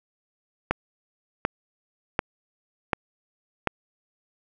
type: click train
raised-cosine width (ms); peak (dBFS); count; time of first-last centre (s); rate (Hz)
0.5; -6; 5; 0.71-3.673; 1.35
effects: none